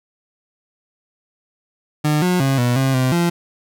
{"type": "tone with pitch steps", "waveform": "30% pulse", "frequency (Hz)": [150.7, 180.4, 135.5, 122.2, 133.8, 128.9, 171.9], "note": ["D3", "F#3", "C#3", "B2", "C3", "C3", "F3"], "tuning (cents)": [45, -44, -39, -18, 39, -26, -27], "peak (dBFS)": -12, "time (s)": [2.04, 3.3], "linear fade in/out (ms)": 10, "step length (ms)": 180, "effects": []}